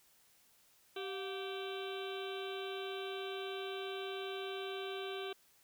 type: harmonic tone with a mistuned harmonic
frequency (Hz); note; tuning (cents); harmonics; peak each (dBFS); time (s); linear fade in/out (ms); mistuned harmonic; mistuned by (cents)
387.8; G4; -19; 1 / 2 / 3 / 4 / 6 / 7 / 8 / 9 / 10; -41 / -49 / -51 / -51 / -53 / -53 / -51 / -53 / -53; 0.96-5.33; 5; 2; -120
effects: white hiss -68 dBFS RMS until 5.63 s